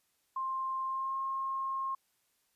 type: tone with pitch glide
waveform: sine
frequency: 1055 to 1071.6 Hz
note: C6 to C6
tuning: +14 to +41 cents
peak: -32 dBFS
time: 0.36-1.95 s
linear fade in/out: 5 ms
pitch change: +27 cents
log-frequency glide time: 0.85-1.17 s
effects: white hiss -75 dBFS RMS until 2.55 s + resampled to 32000 Hz